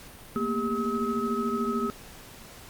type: tone cluster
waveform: sine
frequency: 226 / 239.5 / 400.6 / 1281 Hz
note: A3 / A#3 / G4 / E6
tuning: +47 / +47 / +38 / -50 cents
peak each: -31 dBFS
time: 0.36-1.9 s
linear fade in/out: 0 ms
effects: pink hiss -47 dBFS RMS until 2.69 s + Opus 48 kbps